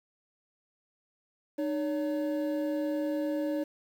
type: tone pair together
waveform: triangle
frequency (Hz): 304.5 / 565.9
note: D#4 / C#5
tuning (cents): -37 / +36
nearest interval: major seventh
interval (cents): 1073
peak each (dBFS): -28 / -31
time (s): 1.58-3.64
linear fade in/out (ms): 10
effects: 9-bit